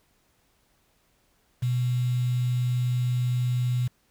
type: tone with quantisation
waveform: sine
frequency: 123.9 Hz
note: B2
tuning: 6 cents sharp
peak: -22 dBFS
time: 1.62-3.88 s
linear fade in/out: 10 ms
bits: 7
effects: pink hiss -67 dBFS RMS until 4.1 s